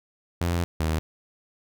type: tone pair in turn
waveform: sawtooth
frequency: 86.2 / 79.23 Hz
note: F2 / D#2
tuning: -22 / +32 cents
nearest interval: minor second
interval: 146 cents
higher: first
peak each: -19 dBFS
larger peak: neither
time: 0.41-0.64 / 0.8-0.99 s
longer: first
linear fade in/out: 0 ms
effects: none